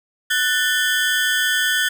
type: ring-modulated tone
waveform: 30% pulse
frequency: 1631 Hz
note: G#6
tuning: 32 cents flat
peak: -11 dBFS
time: 0.3-1.89 s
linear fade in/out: 10 ms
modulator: 146 Hz
effects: none